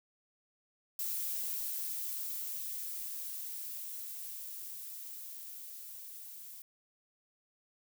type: noise with level ramp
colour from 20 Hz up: violet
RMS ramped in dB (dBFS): -36 to -49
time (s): 0.99-6.62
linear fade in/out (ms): 2
effects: none